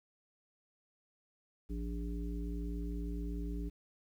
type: harmonic tone with a mistuned harmonic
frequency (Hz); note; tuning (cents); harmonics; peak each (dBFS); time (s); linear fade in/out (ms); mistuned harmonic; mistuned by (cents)
58.3; A#1; +1; 1 / 3 / 5 / 7; -37 / -44 / -44 / -50; 1.69-3.7; 20; 1; -150
effects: 11-bit